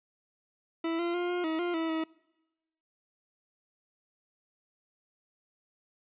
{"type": "tone with pitch steps", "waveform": "40% pulse", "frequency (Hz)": [329.7, 343.6, 352.3, 355, 319.3, 350.5, 325.8, 320.6], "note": ["E4", "F4", "F4", "F4", "D#4", "F4", "E4", "E4"], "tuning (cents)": [0, -28, 15, 28, 45, 6, -20, -48], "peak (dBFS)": -28, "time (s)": [0.84, 2.04], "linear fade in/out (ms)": 5, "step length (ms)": 150, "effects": ["noise-tail reverb RT60 1.0 s tail -24 dB re dry", "resampled to 8000 Hz"]}